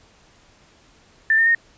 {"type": "tone with pitch steps", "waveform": "sine", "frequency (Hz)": [1779, 1818, 1849], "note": ["A6", "A#6", "A#6"], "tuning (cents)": [19, -44, -15], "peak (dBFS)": -13, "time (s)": [1.3, 1.549], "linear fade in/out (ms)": 2, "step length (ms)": 83, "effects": ["pink hiss -54 dBFS RMS until 1.77 s", "resampled to 16000 Hz"]}